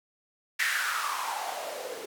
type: noise with band-pass filter sweep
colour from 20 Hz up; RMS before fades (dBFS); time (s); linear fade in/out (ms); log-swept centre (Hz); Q
blue; -32; 0.59-2.06; 10; 1900 to 410; 5.4
effects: none

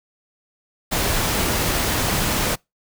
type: noise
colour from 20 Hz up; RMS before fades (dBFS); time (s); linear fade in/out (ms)
pink; -21; 0.91-2.56; 20
effects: noise-tail reverb RT60 0.2 s tail -26 dB re dry

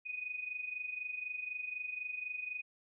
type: tone with amplitude modulation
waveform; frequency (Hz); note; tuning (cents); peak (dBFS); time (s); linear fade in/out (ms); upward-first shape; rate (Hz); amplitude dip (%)
sine; 2489; D#7; 0; -35; 0.05-2.62; 20; sine; 24; 70
effects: none

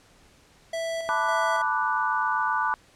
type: tone with tremolo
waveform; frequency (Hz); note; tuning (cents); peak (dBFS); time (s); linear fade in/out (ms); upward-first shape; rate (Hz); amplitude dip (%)
square; 659.3; E5; 0; -28; 0.73-1.62; 5; square; 1.8; 40
type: chord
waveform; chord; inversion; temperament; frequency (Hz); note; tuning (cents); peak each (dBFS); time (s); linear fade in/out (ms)
sine; B minor seventh; third; equal; 880 / 987.8 / 1174.7 / 1480; A5 / B5 / D6 / F#6; 0 / 0 / 0 / 0; -28; 1.09-2.74; 0
effects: pink hiss -57 dBFS RMS until 2.95 s + low-pass 9000 Hz 12 dB/octave

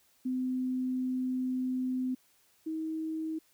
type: tone pair in turn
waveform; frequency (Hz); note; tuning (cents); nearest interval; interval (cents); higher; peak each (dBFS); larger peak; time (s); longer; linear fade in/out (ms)
sine; 255.8 / 317.7; C4 / D#4; -39 / +36; major third; 375; second; -29 / -32; first; 0.25-2.15 / 2.66-3.39; first; 10
effects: white hiss -67 dBFS RMS until 3.53 s

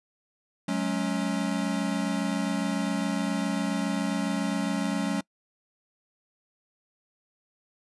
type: chord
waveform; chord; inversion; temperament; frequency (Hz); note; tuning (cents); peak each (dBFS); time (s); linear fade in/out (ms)
square; F# suspended second; none; equal with one note detuned; 185 / 212.3 / 277.2; F#3 / G#3 / C#4; 0 / +38 / 0; -31; 0.68-5.21; 5
effects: noise-tail reverb RT60 0.1 s tail -25 dB re dry + resampled to 24000 Hz

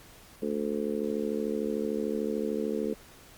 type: harmonic tone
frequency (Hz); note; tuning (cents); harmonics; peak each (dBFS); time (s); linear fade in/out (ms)
73.42; D2; 0; 3 / 4 / 5 / 6 / 7; -33 / -36 / -36 / -32 / -38; 0.42-2.94; 5
effects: pink hiss -53 dBFS RMS until 3.37 s + Opus 48 kbps

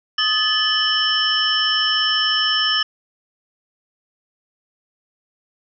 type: tone cluster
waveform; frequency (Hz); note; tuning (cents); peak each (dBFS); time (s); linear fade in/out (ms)
sine; 1251 / 1734 / 2994 / 3194 / 5320; D#6 / A6 / F#7 / G7 / E8; +9 / -26 / +20 / +32 / +15; -25 / -23 / -19 / -27 / -22; 0.18-2.83; 5
effects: none

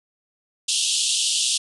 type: band-pass noise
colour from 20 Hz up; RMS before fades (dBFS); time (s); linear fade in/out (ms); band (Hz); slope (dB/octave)
pink; -22; 0.68-1.58; 10; 2800 to 10000; 96
effects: none

